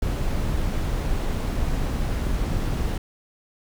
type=noise; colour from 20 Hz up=brown; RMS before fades=-24 dBFS; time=0.02-2.98 s; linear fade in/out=5 ms; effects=none